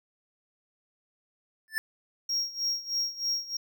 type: tone with exponential growth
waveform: square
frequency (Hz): 1760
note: A6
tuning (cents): 0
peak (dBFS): -23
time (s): 1.68-1.78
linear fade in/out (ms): 0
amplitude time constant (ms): 20
type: tone with tremolo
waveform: triangle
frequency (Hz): 5588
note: F8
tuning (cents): 0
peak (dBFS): -24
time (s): 2.29-3.57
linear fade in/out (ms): 5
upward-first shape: sine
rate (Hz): 3.2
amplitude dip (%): 85
effects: none